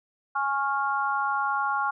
sine chord, Db major, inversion second, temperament equal with one note detuned, 830.6 / 1099.2 / 1396.9 Hz, Ab5 / Db6 / F6, 0 / -15 / 0 cents, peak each -28 dBFS, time 0.35-1.91 s, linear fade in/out 10 ms, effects none

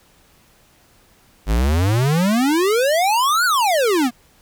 square exponential two-way sweep, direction up then down, 49 to 1515 to 228.1 Hz, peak -15 dBFS, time 1.46-4.11 s, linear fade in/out 50 ms, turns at 3.45 s, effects pink hiss -54 dBFS RMS until 4.41 s

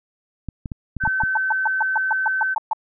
clicks, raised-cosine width 5 ms, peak -16 dBFS, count 7, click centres 0.487 / 0.658 / 0.718 / 0.967 / 1.038 / 1.076 / 1.236 s
sine tone, 1534 Hz, G6, 38 cents flat, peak -19 dBFS, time 1-2.55 s, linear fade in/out 20 ms
sine tone bursts, 880 Hz, A5, in tune, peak -17 dBFS, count 12, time 1.05-2.732 s, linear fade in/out 2 ms, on 21 ms, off 130 ms
effects none

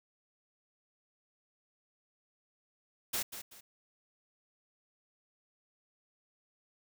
white noise with echo, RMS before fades -34 dBFS, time 3.13-3.23 s, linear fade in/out 10 ms, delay 190 ms, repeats 2, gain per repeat -10 dB, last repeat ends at 3.61 s, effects none

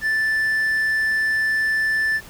triangle tone, 1760 Hz, A6, in tune, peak -16 dBFS, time 0.01-2.21 s, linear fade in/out 50 ms, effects pink hiss -43 dBFS RMS until 2.29 s

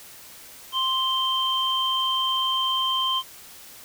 sine tone pair together, 1046.5 / 3136 Hz, C6 / G7, 0 / 0 cents, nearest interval octave + perfect fifth, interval 1900 cents, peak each -25 / -23 dBFS, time 0.72-3.23 s, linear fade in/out 50 ms, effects white hiss -45 dBFS RMS until 3.84 s

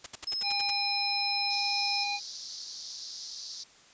white noise bursts, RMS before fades -37 dBFS, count 8, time 0.04-0.707 s, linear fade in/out 5 ms, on 23 ms, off 69 ms
sine tone, 5170 Hz, E8, 34 cents flat, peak -30 dBFS, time 0.27-2.04 s, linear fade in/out 5 ms
harmonic tone, 814 Hz, G#5, 35 cents flat, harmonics 1 / 3 / 5, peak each -34 / -34 / -34 dBFS, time 0.42-2.2 s, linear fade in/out 50 ms
white band-pass noise, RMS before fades -42 dBFS, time 1.5-3.64 s, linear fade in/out 10 ms, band 4200 to 5700 Hz, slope 48 dB/octave
effects white hiss -57 dBFS RMS until 3.93 s + resampled to 16000 Hz

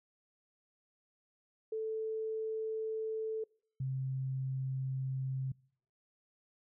sine tone pair in turn, 440 / 132.26 Hz, A4 / C3, 0 / +19 cents, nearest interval octave + major sixth, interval 2081 cents, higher first, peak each -34 / -33 dBFS, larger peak second, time 1.72-3.44 / 3.8-5.52 s, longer neither, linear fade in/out 5 ms, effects noise-tail reverb RT60 0.6 s tail -26 dB re dry

